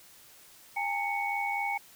sine tone cluster, 810 / 894 / 2223 Hz, G#5 / A5 / C#7, -43 / +27 / +4 cents, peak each -32 / -36 / -32 dBFS, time 0.76-1.78 s, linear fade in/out 10 ms, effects white hiss -55 dBFS RMS until 1.95 s

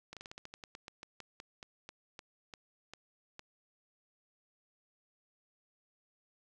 slowing click train, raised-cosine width 0.2 ms, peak -29 dBFS, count 20, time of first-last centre 0.13-3.394 s, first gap 37 ms, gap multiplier 1.15, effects none

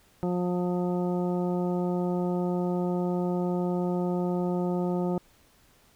harmonic tone, 178.3 Hz, F3, 36 cents sharp, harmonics 1 / 2 / 3 / 4 / 5 / 7, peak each -27 / -30 / -35 / -38 / -40 / -46 dBFS, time 0.23-5.18 s, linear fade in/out 0 ms, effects pink hiss -61 dBFS RMS until 5.95 s

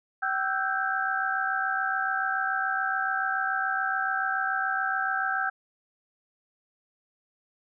sine tone cluster, 768 / 1318 / 1517 / 1584 Hz, G5 / E6 / F#6 / G6, -36 / -1 / +43 / +18 cents, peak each -31 / -31 / -32 / -29 dBFS, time 0.22-5.5 s, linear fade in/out 10 ms, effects none

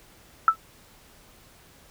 sine tone with exponential decay, 1318.5 Hz, E6, in tune, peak -9 dBFS, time 0.48-0.56 s, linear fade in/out 1 ms, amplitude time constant 17 ms, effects pink hiss -54 dBFS RMS until 1.9 s

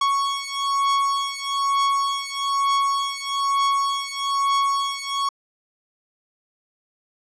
45% pulse beating tone pair, 1108.7 / 1109.8 Hz, C#6 / C#6, 0 / +2 cents, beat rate 1.1 Hz, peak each -23 dBFS, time 0.01-5.29 s, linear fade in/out 5 ms, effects low-pass 7000 Hz 12 dB/octave

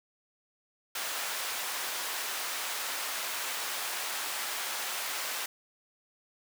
pink high-pass noise, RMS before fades -35 dBFS, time 0.95-5.46 s, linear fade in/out 5 ms, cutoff 920 Hz, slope 12 dB/octave, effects none

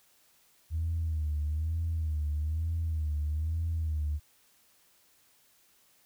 sine tone with vibrato, 78.5 Hz, D#2, 16 cents sharp, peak -27 dBFS, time 0.7-4.2 s, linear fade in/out 50 ms, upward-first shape sine, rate 1.1 Hz, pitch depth 92 cents each way, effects tanh soft clip ceiling -24 dBFS + white hiss -65 dBFS RMS until 6.05 s

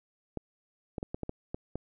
clicks, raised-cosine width 2 ms, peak -21 dBFS, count 8, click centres 0.373 / 0.982 / 1.029 / 1.145 / 1.233 / 1.294 / 1.545 / 1.756 s, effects none

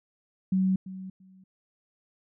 sine tone with echo, 188.5 Hz, F#3, 32 cents sharp, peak -21 dBFS, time 0.52-0.76 s, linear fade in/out 5 ms, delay 340 ms, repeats 2, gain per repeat -15 dB, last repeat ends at 1.44 s, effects none

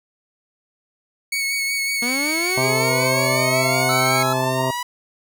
sawtooth tone with vibrato, 2217 Hz, C#7, in tune, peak -17 dBFS, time 1.32-4.23 s, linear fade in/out 5 ms, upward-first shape sine, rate 5.4 Hz, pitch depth 22 cents each way
sawtooth linear sweep, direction up, 233.1 to 987.8 Hz, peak -20 dBFS, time 2.02-4.83 s, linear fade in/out 5 ms
harmonic tone, 130 Hz, C3, 11 cents flat, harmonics 1 / 2 / 3 / 4 / 5 / 7 / 8 / 9, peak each -25 / -28 / -28 / -31 / -24 / -29 / -30 / -38 dBFS, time 2.57-4.71 s, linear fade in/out 5 ms
square tone, 1319 Hz, E6, 1 cent sharp, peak -23 dBFS, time 3.89-4.33 s, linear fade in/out 2 ms
effects none

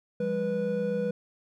triangle tone cluster, 174.5 / 202.2 / 489.3 Hz, F3 / G#3 / B4, -1 / -46 / -16 cents, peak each -33 / -30 / -26 dBFS, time 0.2-1.11 s, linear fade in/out 5 ms, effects none

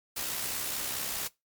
white noise with amplitude modulation, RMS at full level -32 dBFS, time 0.16-1.28 s, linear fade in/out 10 ms, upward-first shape sine, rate 64.6 Hz, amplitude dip 40%, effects noise-tail reverb RT60 0.2 s tail -21 dB re dry + MP3 96 kbps

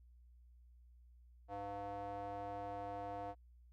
square tone with band-pass filter, 100.7 Hz, G2, 47 cents sharp, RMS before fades -45 dBFS, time 1.48-3.35 s, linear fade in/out 50 ms, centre 700 Hz, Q 3.4, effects added 60 Hz sine -60 dBFS peak until 3.72 s + Opus 48 kbps

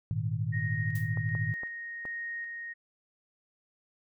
sine chord, Ab suspended second, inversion none, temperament just, 103.83 / 116.8 / 155.74 Hz, Ab2 / Bb2 / Eb3, 0 / +4 / +2 cents, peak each -33 / -32 / -34 dBFS, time 0.11-1.54 s, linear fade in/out 0 ms
sine tone with tremolo, 1864.7 Hz, A#6, in tune, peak -34 dBFS, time 0.52-2.74 s, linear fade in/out 20 ms, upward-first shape square, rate 1.3 Hz, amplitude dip 30%
blue noise with exponential decay, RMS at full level -41 dBFS, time 0.95-1.14 s, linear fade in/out 5 ms, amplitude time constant 40 ms
clicks, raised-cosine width 1 ms, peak -29 dBFS, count 4, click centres 1.173 / 1.351 / 1.634 / 2.053 s
effects none

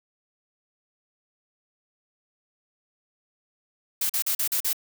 blue noise bursts, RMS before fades -25 dBFS, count 6, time 4.01-4.731 s, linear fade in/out 5 ms, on 86 ms, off 41 ms, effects none

